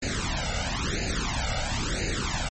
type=noise with flanger; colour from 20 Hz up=pink; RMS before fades=-28 dBFS; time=0.02-2.49 s; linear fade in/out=10 ms; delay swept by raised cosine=0.44 to 1.44 ms; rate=0.99 Hz; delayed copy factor=+0.95; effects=MP3 32 kbps